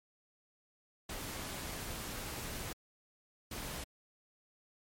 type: noise bursts at uneven times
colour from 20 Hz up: pink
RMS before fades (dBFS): -42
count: 2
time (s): 1.09-2.73 / 3.51-3.84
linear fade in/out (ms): 5
effects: MP3 64 kbps